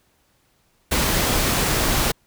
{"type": "noise", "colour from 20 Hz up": "pink", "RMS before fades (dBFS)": -20, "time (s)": [0.91, 2.12], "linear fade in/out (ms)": 10, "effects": ["pink hiss -63 dBFS RMS until 2.26 s"]}